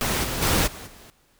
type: noise with level steps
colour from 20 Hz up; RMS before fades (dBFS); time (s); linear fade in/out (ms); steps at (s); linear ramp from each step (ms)
pink; -24 / -28 / -21 / -39 / -47; 0.01-1.1; 0; 0.23 / 0.41 / 0.66 / 0.86; 20
effects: pink hiss -62 dBFS RMS until 1.39 s